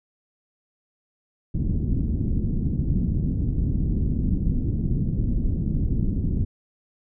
pink low-pass noise, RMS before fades -23 dBFS, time 1.54-6.45 s, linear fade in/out 10 ms, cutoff 260 Hz, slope 24 dB/octave, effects none

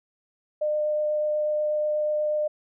sine tone with vibrato, 604 Hz, D5, 48 cents sharp, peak -22 dBFS, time 0.61-2.48 s, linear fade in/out 10 ms, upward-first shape triangle, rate 8.2 Hz, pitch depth 8 cents each way, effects none

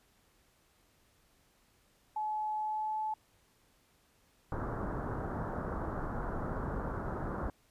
sine tone with pitch glide, 856 to 864.4 Hz, A5 to A5, -48 to -31 cents, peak -32 dBFS, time 2.16-3.14 s, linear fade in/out 5 ms, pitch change +17 cents, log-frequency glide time 2.56-3 s
pink low-pass noise, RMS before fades -37 dBFS, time 4.52-7.5 s, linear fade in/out 2 ms, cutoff 1500 Hz, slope 48 dB/octave
effects pink hiss -69 dBFS RMS until 7.7 s + resampled to 32000 Hz

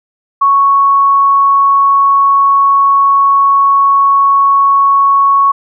sine tone, 1108.7 Hz, C#6, in tune, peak -5 dBFS, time 0.41-5.52 s, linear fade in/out 10 ms, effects none

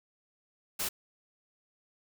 white noise, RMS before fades -33 dBFS, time 0.79-0.89 s, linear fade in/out 10 ms, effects none

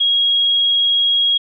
sine tone, 3293 Hz, G#7, 15 cents flat, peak -12 dBFS, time 0-1.38 s, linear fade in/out 10 ms, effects none

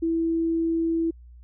sine tone, 329.6 Hz, E4, in tune, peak -21 dBFS, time 0.02-1.11 s, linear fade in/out 10 ms, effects added 60 Hz sine -44 dBFS peak until 1.43 s

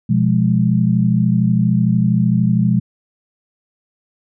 sine chord, F diminished, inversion second, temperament equal, 123.47 / 174.61 / 207.7 Hz, Cb3 / F3 / Ab3, 0 / 0 / 0 cents, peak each -16 dBFS, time 0.09-2.8 s, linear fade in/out 10 ms, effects none

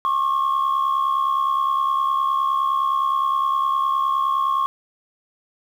sine tone pair together, 1081.3 / 1151 Hz, C#6 / D6, -43 / -35 cents, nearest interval minor second, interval 108 cents, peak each -17 / -22 dBFS, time 0.05-4.66 s, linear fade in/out 0 ms, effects tanh soft clip ceiling -14 dBFS + 8-bit

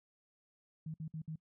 sine tone bursts, 158 Hz, D#3, 27 cents sharp, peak -39 dBFS, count 4, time 0.86-1.358 s, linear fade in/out 5 ms, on 81 ms, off 58 ms, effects noise-tail reverb RT60 0.1 s tail -24 dB re dry

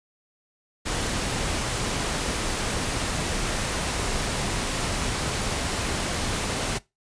pink noise, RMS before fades -27 dBFS, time 0.85-6.79 s, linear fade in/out 20 ms, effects noise-tail reverb RT60 0.2 s tail -20 dB re dry + resampled to 22050 Hz

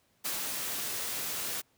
white noise with ADSR envelope, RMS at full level -33 dBFS, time 0.24-1.62 s, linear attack 17 ms, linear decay 140 ms, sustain -2 dB, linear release 23 ms, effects pink hiss -70 dBFS RMS until 1.77 s + high-pass 80 Hz 12 dB/octave

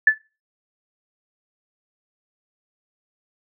sine tone with exponential decay, 1743 Hz, A6, 17 cents flat, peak -6 dBFS, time 0.07-0.18 s, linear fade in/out 5 ms, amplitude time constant 22 ms, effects noise-tail reverb RT60 0.3 s tail -19 dB re dry

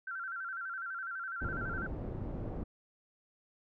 sine tone with vibrato, 1458 Hz, F#6, 26 cents flat, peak -37 dBFS, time 0.07-1.87 s, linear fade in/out 5 ms, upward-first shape square, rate 12 Hz, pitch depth 94 cents each way
pink low-pass noise, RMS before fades -39 dBFS, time 1.41-2.64 s, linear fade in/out 10 ms, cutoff 480 Hz, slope 12 dB/octave
effects none

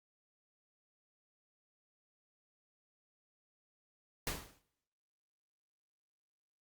pink noise with exponential decay, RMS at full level -34 dBFS, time 4.27-4.59 s, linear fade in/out 1 ms, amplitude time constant 69 ms, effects noise-tail reverb RT60 0.7 s tail -17 dB re dry + Opus 48 kbps

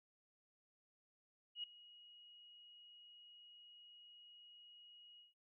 sine tone with ADSR envelope, 2894 Hz, F#7, 39 cents flat, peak -40 dBFS, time 1.55-5.34 s, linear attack 86 ms, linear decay 5 ms, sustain -19 dB, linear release 150 ms, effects none

